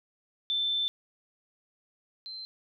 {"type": "tone pair in turn", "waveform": "sine", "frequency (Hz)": [3540, 4107], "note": ["A7", "C8"], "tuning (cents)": [10, -33], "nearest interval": "minor third", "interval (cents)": 257, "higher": "second", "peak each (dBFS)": [-26, -38], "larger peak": "first", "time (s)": [[0.5, 0.88], [2.26, 2.45]], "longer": "first", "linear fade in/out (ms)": 0, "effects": []}